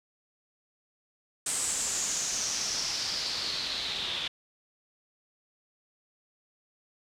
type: noise with low-pass filter sweep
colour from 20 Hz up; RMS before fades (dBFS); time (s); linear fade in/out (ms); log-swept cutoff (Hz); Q
white; -32; 1.46-4.28; 5; 8400 to 3400; 4.8
effects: none